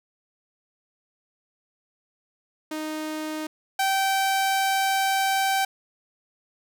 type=tone pair in turn; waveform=sawtooth; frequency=310 / 775.3 Hz; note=D#4 / G5; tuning=-6 / -19 cents; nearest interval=octave + major third; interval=1587 cents; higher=second; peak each=-25 / -17 dBFS; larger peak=second; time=2.71-3.47 / 3.79-5.65 s; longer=second; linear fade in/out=5 ms; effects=none